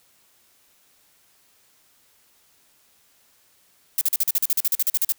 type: noise bursts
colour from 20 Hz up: violet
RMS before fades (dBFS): -20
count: 16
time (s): 3.98-5.122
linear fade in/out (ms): 2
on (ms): 32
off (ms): 42
effects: white hiss -60 dBFS RMS until 5.18 s